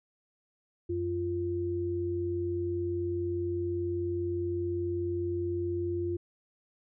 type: tone pair together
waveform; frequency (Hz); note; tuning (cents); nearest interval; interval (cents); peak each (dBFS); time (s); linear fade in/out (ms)
sine; 91.9 / 347; F#2 / F4; -11 / -11; octave + major seventh; 2300; -35 / -30; 0.89-6.17; 10
effects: none